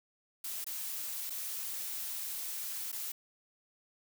blue noise with dropouts, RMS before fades -39 dBFS, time 0.44-3.12 s, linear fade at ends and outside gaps 5 ms, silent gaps 0.644-0.665 / 1.298-1.303 / 2.918-2.926 s, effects none

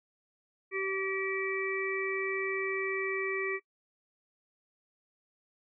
harmonic tone, 385.8 Hz, G4, 28 cents flat, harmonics 1 / 3 / 5 / 6, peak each -33 / -41 / -37 / -36 dBFS, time 0.71-3.6 s, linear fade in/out 50 ms, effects noise-tail reverb RT60 0.1 s tail -21 dB re dry

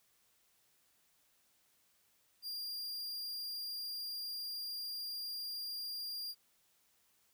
45% pulse tone, 4791 Hz, D8, 34 cents sharp, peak -39 dBFS, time 2.42-6.35 s, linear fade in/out 50 ms, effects white hiss -73 dBFS RMS until 7.33 s

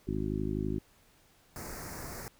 harmonic tone, 52 Hz, G#1, 3 cents sharp, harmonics 1 / 2 / 3 / 4 / 5 / 6 / 7, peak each -38 / -38 / -38 / -38 / -38 / -38 / -38 dBFS, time 0.07-0.79 s, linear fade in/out 10 ms
pink band-stop noise, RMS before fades -42 dBFS, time 1.56-2.28 s, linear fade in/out 0 ms, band 2200 to 4700 Hz, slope 48 dB/octave
effects pink hiss -64 dBFS RMS until 2.39 s

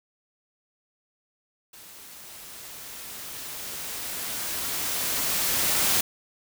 white noise with level ramp, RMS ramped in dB -47 to -22 dBFS, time 1.73-6.01 s, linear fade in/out 5 ms, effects none

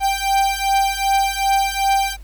45% pulse beating tone pair, 784 / 786.6 Hz, G5 / G5, 0 / +6 cents, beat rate 2.6 Hz, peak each -19 dBFS, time 0-2.17 s, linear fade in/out 50 ms, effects added 50 Hz sine -34 dBFS peak until 2.23 s + pink hiss -53 dBFS RMS until 2.23 s

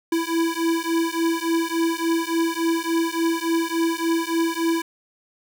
square beating tone pair, 329.6 / 333.1 Hz, E4 / E4, 0 / +18 cents, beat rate 3.5 Hz, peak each -24 dBFS, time 0.12-4.82 s, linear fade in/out 5 ms, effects none

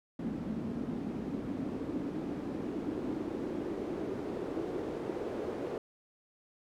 pink noise with band-pass filter sweep, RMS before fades -37 dBFS, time 0.19-5.78 s, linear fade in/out 2 ms, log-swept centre 230 to 420 Hz, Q 2.8, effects none

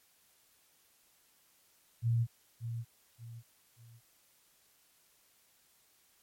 sine tone with echo, 116.6 Hz, A#2, 1 cent sharp, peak -26 dBFS, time 2.02-2.27 s, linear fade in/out 50 ms, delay 580 ms, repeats 3, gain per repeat -9 dB, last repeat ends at 4.01 s, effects white hiss -68 dBFS RMS until 6.22 s + MP3 64 kbps

